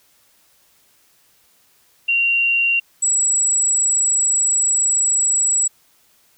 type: tone pair in turn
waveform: sine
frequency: 2761 / 7809 Hz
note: F7 / B8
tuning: -20 / -21 cents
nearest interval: octave + tritone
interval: 1799 cents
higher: second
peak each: -14 dBFS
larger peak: neither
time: 2.08-2.8 / 3.02-5.68 s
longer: second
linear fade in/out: 10 ms
effects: white hiss -57 dBFS RMS until 6.37 s